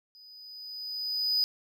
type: tone with level ramp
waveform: triangle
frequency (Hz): 4978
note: D#8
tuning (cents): 0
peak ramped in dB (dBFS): -50 to -21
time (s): 0.15-1.44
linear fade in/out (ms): 0
effects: none